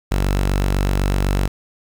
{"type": "tone", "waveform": "sawtooth", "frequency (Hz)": 47.96, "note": "G1", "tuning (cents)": -37, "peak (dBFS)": -12, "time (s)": [0.11, 1.48], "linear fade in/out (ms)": 10, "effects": ["7-bit"]}